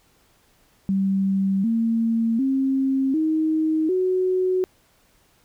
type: tone with pitch steps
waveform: sine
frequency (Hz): 193.8 / 227.8 / 267.8 / 314.8 / 370.1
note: G3 / A#3 / C4 / D#4 / F#4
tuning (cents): -20 / -40 / +40 / +20 / 0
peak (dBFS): -18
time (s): 0.89-4.64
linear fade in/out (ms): 0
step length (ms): 750
effects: pink hiss -60 dBFS RMS until 5.44 s